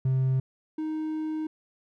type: tone pair in turn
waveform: triangle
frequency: 131.2 / 312 Hz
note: C3 / D#4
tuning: +5 / +5 cents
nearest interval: octave + minor third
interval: 1500 cents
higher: second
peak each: -19 / -26 dBFS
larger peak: first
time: 0.05-0.4 / 0.78-1.47 s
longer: second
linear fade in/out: 5 ms
effects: tanh soft clip ceiling -15 dBFS